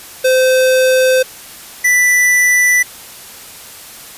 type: tone pair in turn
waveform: square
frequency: 516 / 1979.3 Hz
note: C5 / B6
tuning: -24 / +3 cents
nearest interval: octave + major seventh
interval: 2327 cents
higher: second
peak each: -9 dBFS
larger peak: neither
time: 0.24-1.23 / 1.84-2.83 s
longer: neither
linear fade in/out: 10 ms
effects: white hiss -34 dBFS RMS until 4.17 s + resampled to 32000 Hz